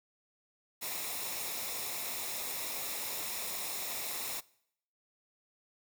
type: noise with comb filter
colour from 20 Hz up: white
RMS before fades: -38 dBFS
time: 0.81-4.41 s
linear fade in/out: 20 ms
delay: 0.65 ms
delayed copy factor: -0.55
effects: noise-tail reverb RT60 0.7 s tail -22 dB re dry